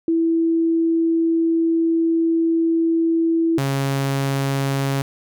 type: tone pair in turn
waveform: sine / sawtooth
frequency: 329.6 / 137.23 Hz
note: E4 / C#3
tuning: 0 / -17 cents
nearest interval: octave + minor third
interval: 1517 cents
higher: first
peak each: -15 dBFS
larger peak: neither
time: 0.08-3.58 / 3.58-5.02 s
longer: first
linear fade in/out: 2 ms
effects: none

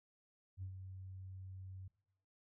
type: tone with ADSR envelope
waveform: sine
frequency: 94.2 Hz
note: F#2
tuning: 32 cents sharp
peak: -40 dBFS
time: 0.57-1.88 s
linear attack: 54 ms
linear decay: 89 ms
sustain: -7 dB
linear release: 5 ms
effects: noise-tail reverb RT60 0.8 s tail -22 dB re dry + tanh soft clip ceiling -37 dBFS

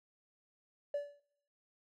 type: tone with exponential decay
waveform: triangle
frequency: 577 Hz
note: D5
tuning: 31 cents flat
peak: -27 dBFS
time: 0.94-1.2 s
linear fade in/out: 5 ms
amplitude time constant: 55 ms
effects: noise-tail reverb RT60 0.6 s tail -20 dB re dry + tanh soft clip ceiling -29 dBFS

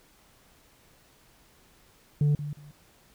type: tone with echo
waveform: sine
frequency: 146.83 Hz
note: D3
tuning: in tune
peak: -17 dBFS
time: 2.21-2.35 s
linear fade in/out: 2 ms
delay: 180 ms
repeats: 2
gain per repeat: -14 dB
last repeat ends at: 2.71 s
effects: tanh soft clip ceiling -19 dBFS + pink hiss -60 dBFS RMS until 3.14 s

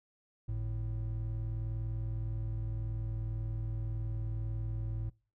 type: tone pair together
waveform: triangle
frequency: 50.26 / 110 Hz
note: G1 / A2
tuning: +44 / 0 cents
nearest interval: octave + major second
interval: 1356 cents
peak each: -35 / -33 dBFS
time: 0.48-5.1 s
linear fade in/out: 10 ms
effects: noise-tail reverb RT60 0.4 s tail -26 dB re dry

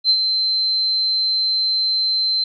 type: tone with ADSR envelope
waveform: sine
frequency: 4100 Hz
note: C8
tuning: 36 cents flat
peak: -10 dBFS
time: 0.04-2.44 s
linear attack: 56 ms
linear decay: 64 ms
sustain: -6 dB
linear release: 5 ms
effects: none

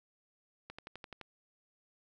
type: click train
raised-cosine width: 0.3 ms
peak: -29 dBFS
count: 7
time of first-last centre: 0.7-1.213 s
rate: 11.7 Hz
effects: none

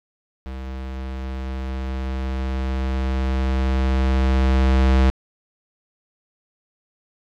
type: tone with level ramp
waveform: square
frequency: 65.41 Hz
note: C2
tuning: in tune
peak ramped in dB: -30 to -13 dBFS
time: 0.46-5.1 s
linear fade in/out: 0 ms
effects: low-pass 4000 Hz 12 dB/octave + 9-bit

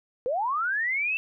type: linear sweep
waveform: sine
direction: up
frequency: 466.2 to 2686 Hz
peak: -24 dBFS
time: 0.26-1.17 s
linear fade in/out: 0 ms
effects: none

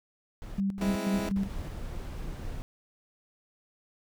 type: noise bursts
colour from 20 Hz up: brown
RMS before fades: -40 dBFS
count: 4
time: 0.42-1.68 s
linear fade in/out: 0 ms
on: 180 ms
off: 180 ms
type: tone with tremolo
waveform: sine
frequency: 196 Hz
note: G3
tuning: in tune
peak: -25 dBFS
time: 0.58-1.48 s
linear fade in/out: 5 ms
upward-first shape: square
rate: 4.1 Hz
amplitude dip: 70%
type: chord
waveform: 20% pulse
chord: Ab augmented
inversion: none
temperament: equal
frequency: 207.7 / 261.6 / 329.6 Hz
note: Ab3 / C4 / E4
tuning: 0 / 0 / 0 cents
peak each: -30 / -34 / -31 dBFS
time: 0.81-1.29 s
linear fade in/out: 2 ms
type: noise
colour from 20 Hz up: brown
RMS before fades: -37 dBFS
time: 1.36-2.62 s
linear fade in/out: 0 ms
effects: none

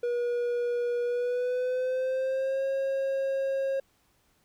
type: tone with pitch glide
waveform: triangle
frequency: 481.6 to 540.6 Hz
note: B4 to C#5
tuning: -44 to -44 cents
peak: -24 dBFS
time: 0.03-3.8 s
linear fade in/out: 5 ms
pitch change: +200 cents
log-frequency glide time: 1.03-2.65 s
effects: pink hiss -68 dBFS RMS until 4.44 s

